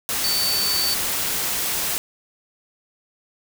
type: tone in noise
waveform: sine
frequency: 4534 Hz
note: C#8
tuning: 38 cents sharp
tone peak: -21 dBFS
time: 0.24-0.94 s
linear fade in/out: 0 ms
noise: white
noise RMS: -24 dBFS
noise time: 0.09-1.98 s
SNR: 0 dB
effects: none